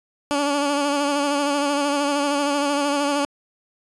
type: tone with vibrato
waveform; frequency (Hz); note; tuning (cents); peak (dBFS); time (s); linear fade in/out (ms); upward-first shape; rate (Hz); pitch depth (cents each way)
15% pulse; 286.3; D4; -44; -13; 0.31-3.25; 0; sine; 13; 39
effects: resampled to 24000 Hz